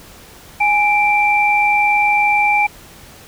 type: tone pair together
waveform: sine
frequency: 830.5 / 2349 Hz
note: G#5 / D7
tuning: 0 / 0 cents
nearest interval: octave + tritone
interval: 1800 cents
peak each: -14 dBFS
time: 0.6-2.67 s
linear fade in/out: 10 ms
effects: pink hiss -41 dBFS RMS until 3.27 s

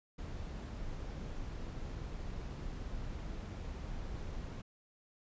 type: noise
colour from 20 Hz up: brown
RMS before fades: -42 dBFS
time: 0.18-4.62 s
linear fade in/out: 10 ms
effects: resampled to 16000 Hz

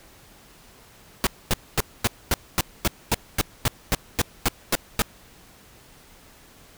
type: noise bursts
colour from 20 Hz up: pink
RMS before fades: -20 dBFS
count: 15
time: 1.24-5.02 s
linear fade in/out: 0 ms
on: 28 ms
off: 240 ms
effects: pink hiss -51 dBFS RMS until 6.77 s

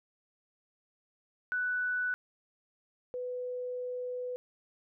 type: tone pair in turn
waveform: sine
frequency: 1487 / 497.8 Hz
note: F#6 / B4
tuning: +8 / +14 cents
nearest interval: octave + perfect fifth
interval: 1894 cents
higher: first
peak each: -29 / -34 dBFS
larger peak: first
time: 1.52-2.14 / 3.14-4.36 s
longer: second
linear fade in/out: 0 ms
effects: none

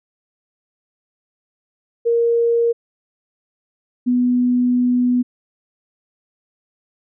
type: tone pair in turn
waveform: sine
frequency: 467.3 / 247.1 Hz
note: A#4 / B3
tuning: +4 / +1 cents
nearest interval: major seventh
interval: 1103 cents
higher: first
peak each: -13 / -13 dBFS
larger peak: neither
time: 2.05-2.73 / 4.06-5.23 s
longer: second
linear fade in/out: 20 ms
effects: none

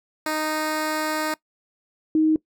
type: tone pair in turn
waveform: 10% pulse / sine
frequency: 309.6 / 313.4 Hz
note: D#4 / D#4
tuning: -9 / +13 cents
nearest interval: unison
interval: 22 cents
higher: second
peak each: -15 dBFS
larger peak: neither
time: 0.26-1.34 / 2.15-2.36 s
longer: first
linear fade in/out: 2 ms
effects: noise-tail reverb RT60 0.1 s tail -21 dB re dry

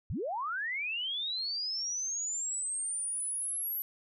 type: linear sweep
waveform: sine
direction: up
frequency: 55.8 to 11840 Hz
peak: -32 dBFS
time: 0.1-3.82 s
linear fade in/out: 0 ms
effects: none

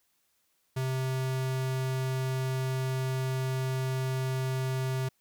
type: tone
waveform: square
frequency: 130.81 Hz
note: C3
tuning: in tune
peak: -29 dBFS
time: 0.76-5.09 s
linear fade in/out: 10 ms
effects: white hiss -73 dBFS RMS until 5.2 s

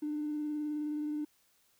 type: tone with vibrato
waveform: triangle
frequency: 299.6 Hz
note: D4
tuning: 35 cents sharp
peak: -29 dBFS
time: 0.02-1.25 s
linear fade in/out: 10 ms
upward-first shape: triangle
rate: 19 Hz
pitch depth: 24 cents each way
effects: tanh soft clip ceiling -30 dBFS + white hiss -70 dBFS RMS until 1.79 s

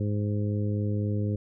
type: harmonic tone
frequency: 103.83 Hz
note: G#2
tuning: in tune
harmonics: 1 / 2 / 3 / 4 / 5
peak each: -26 / -32 / -36 / -38 / -40 dBFS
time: 0-1.36 s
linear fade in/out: 5 ms
effects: none

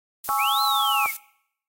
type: noise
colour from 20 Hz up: violet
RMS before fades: -31 dBFS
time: 0.24-1.17 s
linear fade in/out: 5 ms
type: chord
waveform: sine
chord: C# minor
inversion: second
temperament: equal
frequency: 830.6 / 1108.7 / 1318.5 Hz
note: G#5 / C#6 / E6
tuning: 0 / 0 / 0 cents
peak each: -25 dBFS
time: 0.29-1.06 s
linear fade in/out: 0 ms
type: linear two-way sweep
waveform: sine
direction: up then down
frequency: 2109 to 4186 to 2109 Hz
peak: -24 dBFS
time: 0.38-1.12 s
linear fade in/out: 20 ms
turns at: 0.62 s
effects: noise-tail reverb RT60 0.7 s tail -22 dB re dry + AAC 48 kbps

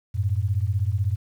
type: beating tone pair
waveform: sine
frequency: 92.5 / 108.5 Hz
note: F#2 / A2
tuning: 0 / -24 cents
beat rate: 16 Hz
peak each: -23 / -24 dBFS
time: 0.14-1.16 s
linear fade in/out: 20 ms
effects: 9-bit

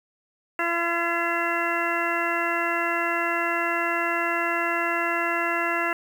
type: harmonic tone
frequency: 340 Hz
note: F4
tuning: 46 cents flat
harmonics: 1 / 2 / 3 / 4 / 5 / 6 / 8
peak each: -31 / -30 / -31 / -29 / -29 / -30 / -32 dBFS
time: 0.59-5.93 s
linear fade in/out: 2 ms
effects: 8-bit

